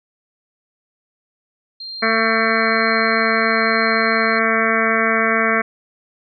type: tone with tremolo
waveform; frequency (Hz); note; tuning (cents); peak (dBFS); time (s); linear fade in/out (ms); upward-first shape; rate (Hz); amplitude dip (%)
sine; 4186; C8; 0; -27; 1.8-4.39; 5; triangle; 1.1; 40
type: harmonic tone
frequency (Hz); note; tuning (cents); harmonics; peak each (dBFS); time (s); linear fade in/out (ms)
224.2; A3; +33; 1 / 2 / 3 / 5 / 6 / 7 / 8 / 9 / 10; -23 / -23 / -23 / -23 / -23 / -23 / -23 / -23 / -23; 2.02-5.62; 10
effects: none